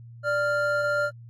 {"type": "tone pair together", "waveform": "triangle", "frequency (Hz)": [587.3, 1394.7], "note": ["D5", "F6"], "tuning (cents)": [0, -3], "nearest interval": "octave + minor third", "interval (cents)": 1497, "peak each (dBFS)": -23, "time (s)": [0.23, 1.11], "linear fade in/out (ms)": 50, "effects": ["added 117 Hz sine -42 dBFS peak until 1.29 s", "AAC 48 kbps"]}